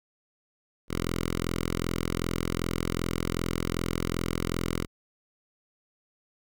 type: tone with notch filter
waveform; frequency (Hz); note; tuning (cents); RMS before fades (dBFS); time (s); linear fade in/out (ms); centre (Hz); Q
5% pulse; 42.6; F1; -42; -30; 0.88-4.87; 50; 670; 1.4
effects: none